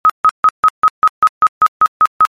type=tone bursts; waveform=sine; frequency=1268 Hz; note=D#6; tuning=32 cents sharp; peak=-4 dBFS; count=12; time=0.05-2.252 s; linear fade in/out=0 ms; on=46 ms; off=150 ms; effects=MP3 64 kbps